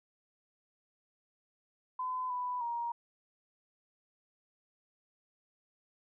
sine tone with pitch steps, 1015 / 992 / 942 Hz, B5 / B5 / A#5, +47 / +7 / +18 cents, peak -33 dBFS, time 1.99-2.92 s, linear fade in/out 5 ms, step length 310 ms, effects none

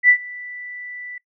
sine tone with ADSR envelope, 1975.5 Hz, B6, in tune, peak -7 dBFS, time 0.03-1.18 s, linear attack 59 ms, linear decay 82 ms, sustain -24 dB, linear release 4 ms, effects noise-tail reverb RT60 0.1 s tail -21 dB re dry

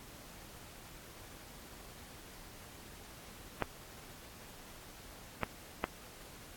clicks, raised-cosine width 0.5 ms, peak -15 dBFS, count 3, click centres 3.623 / 5.433 / 5.841 s, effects pink hiss -53 dBFS RMS until 6.56 s + AAC 64 kbps

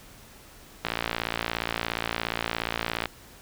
click train, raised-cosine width 0.3 ms, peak -10 dBFS, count 127, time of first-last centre 0.85-3.057 s, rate 57.1 Hz, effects pink hiss -50 dBFS RMS until 3.41 s

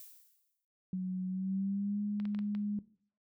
violet noise with exponential decay, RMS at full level -49 dBFS, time 0-0.65 s, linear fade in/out 0 ms, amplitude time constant 140 ms
sine tone with pitch glide, 185 to 206.5 Hz, F#3 to G#3, 0 to -10 cents, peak -32 dBFS, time 0.93-2.79 s, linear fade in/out 2 ms, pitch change +190 cents, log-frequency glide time 1.28-2.01 s
clicks, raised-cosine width 0.3 ms, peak -33 dBFS, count 5, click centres 2.2 / 2.254 / 2.348 / 2.39 / 2.55 s
effects noise-tail reverb RT60 0.5 s tail -17 dB re dry

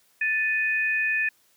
sine tone pair together, 1760 / 2489 Hz, A6 / D#7, 0 / 0 cents, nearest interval tritone, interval 600 cents, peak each -24 / -25 dBFS, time 0.21-1.29 s, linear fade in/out 5 ms, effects white hiss -63 dBFS RMS until 1.56 s + high-pass 80 Hz 12 dB/octave

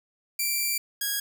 5% pulse tone pair in turn, 2349 / 1646.2 Hz, D7 / G#6, 0 / -16 cents, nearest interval tritone, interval 616 cents, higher first, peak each -15 dBFS, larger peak neither, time 0.39-0.78 / 1.01-1.2 s, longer first, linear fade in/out 5 ms, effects none

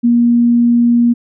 sine tone, 237.6 Hz, A#3, 33 cents sharp, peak -7 dBFS, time 0.03-1.14 s, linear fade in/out 20 ms, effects none

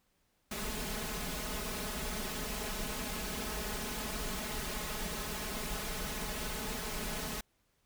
pink noise with comb filter, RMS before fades -38 dBFS, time 0.51-7.41 s, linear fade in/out 5 ms, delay 4.7 ms, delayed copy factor +1, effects pink hiss -75 dBFS RMS until 7.85 s

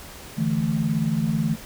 sine chord, D suspended second, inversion none, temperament just, 146.83 / 165.19 / 220.2 Hz, D3 / E3 / A3, 0 / +4 / +2 cents, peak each -26 / -24 / -24 dBFS, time 0.37-1.56 s, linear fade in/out 20 ms, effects pink hiss -41 dBFS RMS until 1.65 s

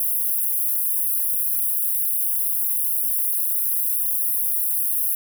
white high-pass noise, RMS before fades -22 dBFS, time 0-5.15 s, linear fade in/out 2 ms, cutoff 10000 Hz, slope 96 dB/octave, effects none

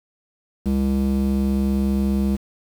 square tone with band-pass filter, 67.4 Hz, C#2, 48 cents flat, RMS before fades -20 dBFS, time 0.65-2.37 s, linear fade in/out 20 ms, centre 210 Hz, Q 1.8, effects 7-bit

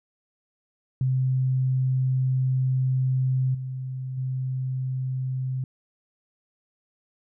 sine tone with level steps, 130 Hz, C3, 11 cents flat, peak -20 / -29 / -25 dBFS, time 1.01-5.64 s, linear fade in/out 2 ms, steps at 3.54 / 4.17 s, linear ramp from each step 10 ms, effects none

